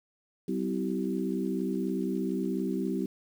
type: harmonic tone with a mistuned harmonic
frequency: 64.1 Hz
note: C2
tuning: 35 cents flat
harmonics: 3 / 4 / 5 / 6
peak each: -32 / -33 / -34 / -35 dBFS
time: 0.48-3.06 s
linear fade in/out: 5 ms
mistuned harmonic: 5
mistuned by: +38 cents
effects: 9-bit